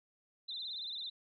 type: tone with vibrato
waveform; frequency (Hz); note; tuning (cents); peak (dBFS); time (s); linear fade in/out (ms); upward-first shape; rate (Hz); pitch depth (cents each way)
sine; 3816; A#7; +40; -39; 0.48-1.1; 10; sine; 18; 130
effects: none